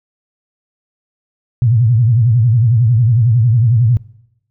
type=tone with vibrato; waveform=sine; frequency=116.54 Hz; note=A#2; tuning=in tune; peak=-8 dBFS; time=1.62-3.97 s; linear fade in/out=0 ms; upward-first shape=sine; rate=11 Hz; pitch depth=160 cents each way; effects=noise-tail reverb RT60 0.8 s tail -21 dB re dry